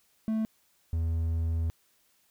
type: tone pair in turn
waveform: triangle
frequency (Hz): 220 / 82.03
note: A3 / E2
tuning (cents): 0 / -8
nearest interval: octave + perfect fourth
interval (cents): 1708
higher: first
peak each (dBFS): -24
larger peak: neither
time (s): 0.28-0.45 / 0.93-1.7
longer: second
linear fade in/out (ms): 0
effects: white hiss -68 dBFS RMS until 2.3 s